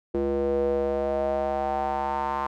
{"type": "tone with band-pass filter sweep", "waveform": "square", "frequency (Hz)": 69.3, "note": "C#2", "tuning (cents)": 0, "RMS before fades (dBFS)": -26, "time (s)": [0.14, 2.47], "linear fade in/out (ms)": 5, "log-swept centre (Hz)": [400, 1000], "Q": 5.1, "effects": []}